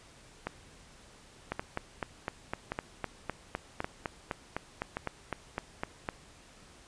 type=two click trains; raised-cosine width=0.5 ms; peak=-17 / -18 dBFS; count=19 / 5; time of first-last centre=1.52-6.089 / 0.47-4.969 s; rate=3.94 / 0.889 Hz; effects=pink hiss -56 dBFS RMS until 6.87 s + resampled to 22050 Hz